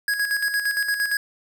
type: tone with tremolo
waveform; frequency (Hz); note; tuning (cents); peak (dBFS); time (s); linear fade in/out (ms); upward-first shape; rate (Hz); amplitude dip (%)
square; 1658; G#6; -3; -20; 0.08-1.17; 2; square; 8.7; 55
effects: none